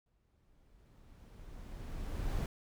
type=noise with exponential growth; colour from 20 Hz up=brown; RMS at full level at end=-34 dBFS; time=0.06-2.46 s; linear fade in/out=2 ms; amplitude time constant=520 ms; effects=none